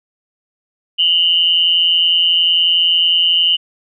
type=tone pair together; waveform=sine; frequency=2863 / 3034 Hz; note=F7 / F#7; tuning=+42 / +43 cents; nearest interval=minor second; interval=101 cents; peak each=-13 dBFS; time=0.98-3.57 s; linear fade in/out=20 ms; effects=none